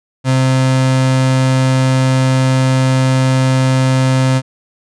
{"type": "tone", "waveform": "35% pulse", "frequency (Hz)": 130.81, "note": "C3", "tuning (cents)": 0, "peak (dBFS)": -8, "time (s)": [0.24, 4.42], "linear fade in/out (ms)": 50, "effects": ["resampled to 22050 Hz"]}